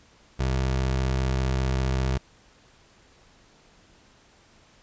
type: tone with vibrato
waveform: 25% pulse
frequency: 65.2 Hz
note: C2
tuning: 5 cents flat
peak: -19 dBFS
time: 0.39-2.18 s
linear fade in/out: 10 ms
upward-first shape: square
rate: 15 Hz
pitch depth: 19 cents each way
effects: pink hiss -57 dBFS RMS until 4.82 s + resampled to 16000 Hz